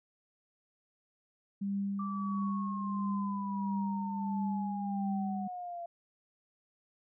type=tone with tremolo; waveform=sine; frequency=198.7 Hz; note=G3; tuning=24 cents sharp; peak=-30 dBFS; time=1.61-5.48 s; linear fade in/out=10 ms; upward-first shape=triangle; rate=1.5 Hz; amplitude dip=45%
type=linear sweep; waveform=sine; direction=down; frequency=1174.7 to 682 Hz; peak=-38 dBFS; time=1.99-5.86 s; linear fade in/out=5 ms
effects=none